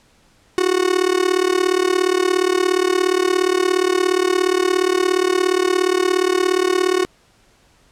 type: tone with amplitude modulation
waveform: 45% pulse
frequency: 367.3 Hz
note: F#4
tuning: 13 cents flat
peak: -11 dBFS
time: 0.58-7.05 s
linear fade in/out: 0 ms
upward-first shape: sine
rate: 37.1 Hz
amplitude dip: 90%
effects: pink hiss -55 dBFS RMS until 7.91 s + low-pass 9000 Hz 12 dB/octave